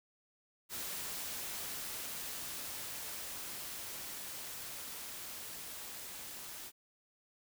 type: noise with level ramp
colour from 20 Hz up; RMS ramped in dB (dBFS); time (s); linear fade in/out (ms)
white; -41 to -47; 0.69-6.72; 50
effects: none